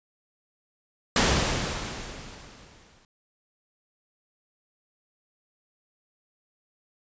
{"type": "noise with exponential decay", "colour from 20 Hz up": "pink", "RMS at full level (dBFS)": -19, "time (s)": [1.16, 3.05], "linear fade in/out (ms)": 2, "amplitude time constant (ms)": 410, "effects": ["resampled to 16000 Hz"]}